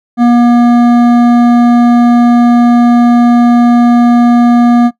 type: tone with hard clipping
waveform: sine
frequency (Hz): 239.5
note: A#3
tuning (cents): +47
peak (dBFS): -5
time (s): 0.17-4.91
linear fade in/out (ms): 50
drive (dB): 11
effects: noise-tail reverb RT60 0.1 s tail -18 dB re dry